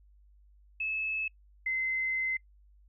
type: tone pair in turn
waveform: sine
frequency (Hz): 2600 / 2060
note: E7 / C7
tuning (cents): -24 / -28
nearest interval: major third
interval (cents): 404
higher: first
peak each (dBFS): -30 / -28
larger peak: second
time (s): 0.8-1.28 / 1.66-2.37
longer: second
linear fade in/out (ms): 5
effects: noise-tail reverb RT60 0.1 s tail -24 dB re dry + added 50 Hz sine -57 dBFS peak until 2.88 s